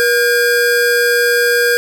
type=tone pair together; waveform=square; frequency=480 / 1614.5 Hz; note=B4 / G#6; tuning=-49 / -49 cents; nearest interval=octave + major sixth; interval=2100 cents; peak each=-14 dBFS; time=0-1.77 s; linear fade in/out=0 ms; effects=none